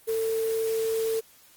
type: tone in noise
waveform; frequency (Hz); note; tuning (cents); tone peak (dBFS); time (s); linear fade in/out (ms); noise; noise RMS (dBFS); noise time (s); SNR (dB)
sine; 447.8; A4; +30; -24; 0.07-1.21; 20; white; -39; 0.07-1.21; +12
effects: white hiss -56 dBFS RMS until 1.56 s + Opus 24 kbps